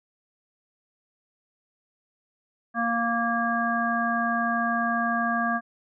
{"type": "harmonic tone", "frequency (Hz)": 233.1, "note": "A#3", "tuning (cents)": 0, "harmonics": [1, 3, 5, 7], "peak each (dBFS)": [-28, -28, -28, -28], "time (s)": [2.74, 5.61], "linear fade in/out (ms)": 50, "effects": []}